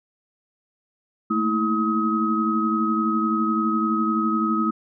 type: tone cluster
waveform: sine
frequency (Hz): 220.4 / 232.2 / 323.9 / 1268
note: A3 / A#3 / E4 / D#6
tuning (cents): +3 / -7 / -30 / +32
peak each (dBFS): -23 / -32 / -25 / -23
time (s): 1.3-4.71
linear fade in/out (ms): 10
effects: none